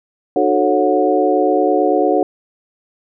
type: tone cluster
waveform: sine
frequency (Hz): 303.3 / 371.9 / 441.1 / 548 / 728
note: D#4 / F#4 / A4 / C#5 / F#5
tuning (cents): -44 / +9 / +4 / -20 / -28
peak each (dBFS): -18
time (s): 0.36-2.23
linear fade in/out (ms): 2
effects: none